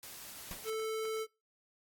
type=noise; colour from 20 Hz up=white; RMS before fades=-48 dBFS; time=0.03-0.7 s; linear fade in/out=0 ms
type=noise with exponential decay; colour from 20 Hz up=pink; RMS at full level=-40 dBFS; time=0.51-0.67 s; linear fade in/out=1 ms; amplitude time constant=33 ms
type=tone; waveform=square; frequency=440 Hz; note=A4; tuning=in tune; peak=-35 dBFS; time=0.64-1.27 s; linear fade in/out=50 ms
effects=noise-tail reverb RT60 0.3 s tail -26 dB re dry + AAC 64 kbps